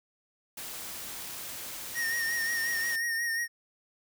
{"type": "noise", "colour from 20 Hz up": "white", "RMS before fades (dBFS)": -40, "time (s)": [0.57, 2.96], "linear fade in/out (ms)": 5}
{"type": "tone with vibrato", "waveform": "square", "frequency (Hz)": 1852, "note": "A#6", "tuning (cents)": -12, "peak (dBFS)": -29, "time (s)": [1.94, 3.48], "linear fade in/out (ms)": 50, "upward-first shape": "sine", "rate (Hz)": 5.6, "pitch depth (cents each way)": 39}
{"effects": []}